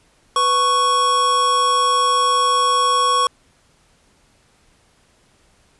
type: tone pair together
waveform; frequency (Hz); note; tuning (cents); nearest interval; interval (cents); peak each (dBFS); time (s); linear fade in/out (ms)
square; 496.7 / 1108.7; B4 / C#6; +10 / 0; octave + major second; 1390; -25 / -15; 0.36-3.27; 2
effects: pink hiss -57 dBFS RMS until 5.79 s + resampled to 24000 Hz